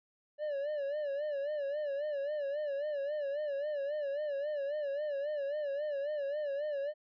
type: tone with vibrato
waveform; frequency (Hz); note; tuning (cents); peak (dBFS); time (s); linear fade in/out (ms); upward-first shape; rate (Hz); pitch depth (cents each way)
triangle; 579; D5; -25; -31; 0.38-6.94; 50; sine; 3.7; 91
effects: resampled to 11025 Hz